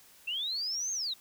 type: linear two-way sweep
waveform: sine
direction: up then down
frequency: 2637 to 6490 to 3641 Hz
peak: -31 dBFS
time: 0.27-1.14 s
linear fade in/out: 10 ms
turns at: 0.92 s
effects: white hiss -58 dBFS RMS until 1.2 s